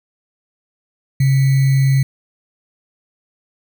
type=tone with sample-and-hold; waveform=sine; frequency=135.1 Hz; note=C#3; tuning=44 cents flat; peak=-10 dBFS; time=1.2-2.03 s; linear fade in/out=5 ms; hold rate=2100 Hz; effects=none